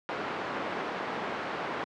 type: low-pass noise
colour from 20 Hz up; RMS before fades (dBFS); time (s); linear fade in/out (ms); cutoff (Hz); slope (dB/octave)
white; -34; 0.09-1.84; 0; 1300; 12
effects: high-pass 200 Hz 12 dB/octave + low-pass 5000 Hz 12 dB/octave